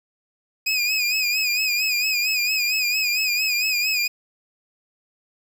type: tone with vibrato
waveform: 25% pulse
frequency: 2489 Hz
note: D#7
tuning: in tune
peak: -16 dBFS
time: 0.66-4.08 s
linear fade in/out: 10 ms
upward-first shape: sine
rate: 4.4 Hz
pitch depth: 70 cents each way
effects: 8-bit